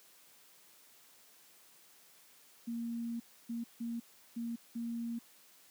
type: tone bursts at uneven times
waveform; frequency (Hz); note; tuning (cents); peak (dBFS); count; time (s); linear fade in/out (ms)
sine; 233.1; A#3; 0; -35; 5; 2.67-3.2 / 3.49-3.64 / 3.8-4 / 4.36-4.56 / 4.75-5.19; 10
effects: white hiss -62 dBFS RMS until 5.7 s + high-pass 150 Hz 12 dB/octave